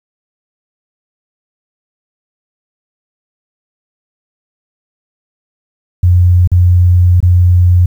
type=tone with dropouts; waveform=sine; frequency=89.1 Hz; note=F2; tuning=35 cents sharp; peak=-4 dBFS; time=6.03-7.86 s; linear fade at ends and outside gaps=5 ms; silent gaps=6.475-6.516 / 7.204-7.227 s; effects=7-bit